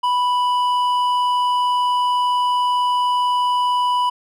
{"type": "tone with hard clipping", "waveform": "triangle", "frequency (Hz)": 987.8, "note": "B5", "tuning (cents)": 0, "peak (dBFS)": -17, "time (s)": [0.03, 4.1], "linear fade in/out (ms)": 10, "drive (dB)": 10, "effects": []}